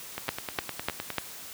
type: two click trains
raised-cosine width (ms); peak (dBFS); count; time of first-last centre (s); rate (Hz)
0.3; -16 / -10; 10 / 4; 0.18-1.103 / 0.29-1.183; 9.75 / 3.36
effects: white hiss -43 dBFS RMS until 1.53 s + high-pass 60 Hz 12 dB/octave